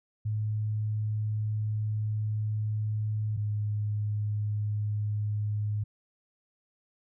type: tone pair in turn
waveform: sine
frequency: 107.1 / 104.96 Hz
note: A2 / G#2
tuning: -46 / +19 cents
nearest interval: unison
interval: 35 cents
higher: first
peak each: -27 dBFS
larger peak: neither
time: 0.25-3.37 / 3.37-5.84 s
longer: first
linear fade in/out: 10 ms
effects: none